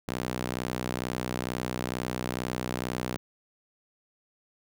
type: tone with high-pass filter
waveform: sawtooth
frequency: 62.2 Hz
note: B1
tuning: 13 cents sharp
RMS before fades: -33 dBFS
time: 0.08-3.17 s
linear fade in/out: 0 ms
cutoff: 170 Hz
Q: 0.72
effects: none